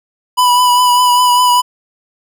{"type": "tone with vibrato", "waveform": "square", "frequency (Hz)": 987.8, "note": "B5", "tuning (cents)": 0, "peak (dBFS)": -8, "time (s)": [0.37, 1.62], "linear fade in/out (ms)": 20, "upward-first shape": "triangle", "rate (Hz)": 5, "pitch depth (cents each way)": 27, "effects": []}